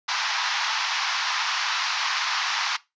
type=band-pass noise; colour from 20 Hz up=pink; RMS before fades=-26 dBFS; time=0.08-2.77 s; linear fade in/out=10 ms; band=850 to 5900 Hz; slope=48 dB/octave; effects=noise-tail reverb RT60 0.2 s tail -18 dB re dry + resampled to 16000 Hz